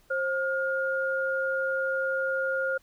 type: tone pair together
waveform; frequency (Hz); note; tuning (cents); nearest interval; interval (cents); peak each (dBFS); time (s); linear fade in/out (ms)
sine; 531.9 / 1420; C5 / F6; +28 / +28; octave + perfect fourth; 1700; -28; 0.1-2.78; 10
effects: pink hiss -63 dBFS RMS until 2.82 s